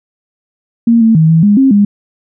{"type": "tone with pitch steps", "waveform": "sine", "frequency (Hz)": [232.1, 224.4, 159.1, 162.6, 205.5, 268.1, 203.9], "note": ["A#3", "A3", "D#3", "E3", "G#3", "C4", "G#3"], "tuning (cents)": [-7, 34, 39, -23, -18, 42, -32], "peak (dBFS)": -4, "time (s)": [0.87, 1.85], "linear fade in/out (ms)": 5, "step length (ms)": 140, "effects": []}